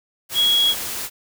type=tone in noise; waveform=sine; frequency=3322 Hz; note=G#7; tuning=in tune; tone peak=-14 dBFS; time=0.34-0.75 s; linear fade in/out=50 ms; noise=white; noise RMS=-28 dBFS; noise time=0.29-1.1 s; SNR=+11 dB; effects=none

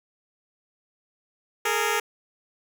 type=tone pair together; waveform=10% pulse; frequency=417.1 / 460 Hz; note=G#4 / A#4; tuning=+7 / -23 cents; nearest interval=major second; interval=170 cents; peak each=-17 dBFS; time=1.65-2 s; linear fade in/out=5 ms; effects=none

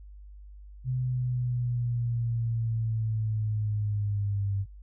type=linear sweep; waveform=sine; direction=down; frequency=128.3 to 98 Hz; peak=-26 dBFS; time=0.84-4.66 s; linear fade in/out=50 ms; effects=noise-tail reverb RT60 0.1 s tail -24 dB re dry + added 50 Hz sine -44 dBFS peak until 4.82 s

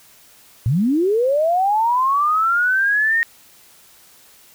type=linear sweep; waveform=sine; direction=up; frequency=102.4 to 1864.7 Hz; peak=-14 dBFS; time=0.66-3.23 s; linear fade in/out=0 ms; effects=white hiss -49 dBFS RMS until 4.54 s

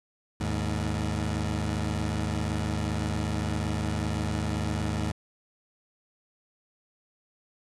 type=tone pair together; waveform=20% pulse; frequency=77.47 / 105.3 Hz; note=D#2 / G#2; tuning=-7 / +24 cents; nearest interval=perfect fourth; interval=531 cents; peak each=-25 dBFS; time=0.4-5.12 s; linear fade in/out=10 ms; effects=resampled to 24000 Hz + 8-bit

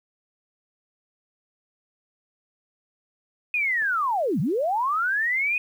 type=linear two-way sweep; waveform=sine; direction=down then up; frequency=2516 to 130.1 to 2516 Hz; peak=-21 dBFS; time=3.54-5.58 s; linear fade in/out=2 ms; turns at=4.4 s
type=click; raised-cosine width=0.5 ms; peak=-29 dBFS; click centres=3.823 s
effects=9-bit

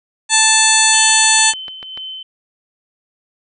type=harmonic tone; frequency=880 Hz; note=A5; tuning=in tune; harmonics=1 / 2 / 3 / 4 / 5 / 7 / 8 / 9 / 10; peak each=-18 / -18 / -18 / -18 / -18 / -18 / -18 / -18 / -18 dBFS; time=0.29-1.54 s; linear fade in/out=50 ms
type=tone with tremolo; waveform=sine; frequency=3066 Hz; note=G7; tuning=39 cents flat; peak=-25 dBFS; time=0.93-2.23 s; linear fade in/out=5 ms; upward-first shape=sine; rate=2 Hz; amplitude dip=45%
type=click train; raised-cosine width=0.3 ms; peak=-17 dBFS; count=8; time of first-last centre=0.95-1.975 s; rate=6.83 Hz
effects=none

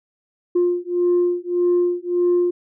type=beating tone pair; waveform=sine; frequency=352.1 / 353.8 Hz; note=F4 / F4; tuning=+14 / +23 cents; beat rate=1.7 Hz; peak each=-18 dBFS; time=0.55-2.51 s; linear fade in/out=10 ms; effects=tanh soft clip ceiling -11 dBFS

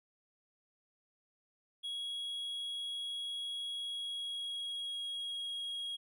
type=tone with pitch glide; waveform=triangle; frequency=3322 to 3291 Hz; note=G#7 to G#7; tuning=0 to -16 cents; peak=-36 dBFS; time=1.83-5.97 s; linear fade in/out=20 ms; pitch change=-16 cents; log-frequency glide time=3.74-5.52 s; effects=none

